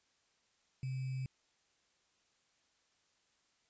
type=tone with sample-and-hold; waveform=sine; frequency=130.81 Hz; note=C3; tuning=in tune; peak=-36 dBFS; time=0.83-1.26 s; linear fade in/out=2 ms; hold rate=2450 Hz; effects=white hiss -75 dBFS RMS until 3.69 s + resampled to 16000 Hz